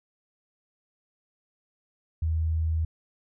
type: tone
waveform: sine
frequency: 80.3 Hz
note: E2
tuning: 45 cents flat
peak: -23 dBFS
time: 2.22-2.85 s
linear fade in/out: 5 ms
effects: none